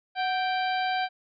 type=harmonic tone with a mistuned harmonic; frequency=784 Hz; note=G5; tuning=in tune; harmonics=1 / 2 / 3 / 4 / 5 / 6; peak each=-26 / -32 / -36 / -38 / -40 / -42 dBFS; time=0.15-1.09 s; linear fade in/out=50 ms; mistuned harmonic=1; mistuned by=-93 cents; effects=none